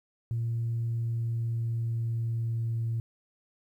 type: tone with pitch glide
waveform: sine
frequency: 116 to 114.67 Hz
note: A#2 to A#2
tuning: -8 to -28 cents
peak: -26 dBFS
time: 0.31-3 s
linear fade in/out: 0 ms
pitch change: -20 cents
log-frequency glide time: 0.82-2.88 s
effects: tanh soft clip ceiling -24 dBFS + 11-bit